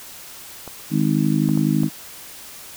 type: clicks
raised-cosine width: 1 ms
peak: -20 dBFS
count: 4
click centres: 0.677 / 1.49 / 1.575 / 1.834 s
type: harmonic tone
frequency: 51.91 Hz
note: G#1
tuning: in tune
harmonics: 3 / 4 / 5 / 6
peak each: -20 / -21 / -22 / -23 dBFS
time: 0.9-1.9 s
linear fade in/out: 50 ms
effects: white hiss -39 dBFS RMS until 2.76 s